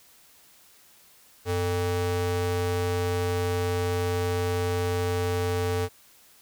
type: ring-modulated tone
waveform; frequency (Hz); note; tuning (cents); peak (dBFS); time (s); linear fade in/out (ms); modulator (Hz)
square; 174.61; F3; 0; -22; 1.45-5.89; 50; 269
effects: white hiss -56 dBFS RMS until 6.41 s